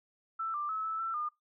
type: tone with pitch steps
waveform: sine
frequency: 1327 / 1184 / 1295 / 1311 / 1337 / 1213 Hz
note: E6 / D6 / E6 / E6 / E6 / D#6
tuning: +11 / +14 / -31 / -10 / +24 / -44 cents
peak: -32 dBFS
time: 0.39-1.29 s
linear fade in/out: 10 ms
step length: 150 ms
effects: noise-tail reverb RT60 0.2 s tail -23 dB re dry